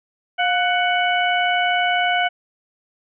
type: harmonic tone with a mistuned harmonic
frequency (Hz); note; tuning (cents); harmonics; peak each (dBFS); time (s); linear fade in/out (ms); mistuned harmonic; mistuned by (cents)
744; F#5; +9; 1 / 2 / 3 / 4; -19 / -22 / -24 / -25; 0.38-2.29; 20; 1; -79
effects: none